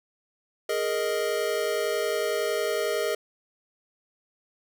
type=chord; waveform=square; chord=Ab suspended second; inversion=none; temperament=equal; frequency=415.3 / 466.2 / 622.3 Hz; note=Ab4 / Bb4 / Eb5; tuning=0 / 0 / 0 cents; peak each=-30 dBFS; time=0.69-3.15 s; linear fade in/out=5 ms; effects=none